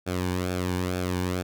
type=tone with flanger; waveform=sawtooth; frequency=90.7 Hz; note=F#2; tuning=34 cents flat; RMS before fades=-28 dBFS; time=0.06-1.43 s; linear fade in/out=20 ms; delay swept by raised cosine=1 to 1.56 ms; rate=2.2 Hz; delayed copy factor=-0.65; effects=none